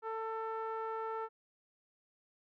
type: tone with low-pass filter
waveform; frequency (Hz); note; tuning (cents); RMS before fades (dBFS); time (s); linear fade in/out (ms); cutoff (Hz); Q
sawtooth; 445.5; A4; +22; -39; 0.02-1.29; 50; 1200; 3.5
effects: none